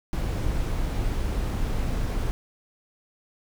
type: noise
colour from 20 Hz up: brown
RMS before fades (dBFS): -26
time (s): 0.13-2.31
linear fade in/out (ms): 0
effects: none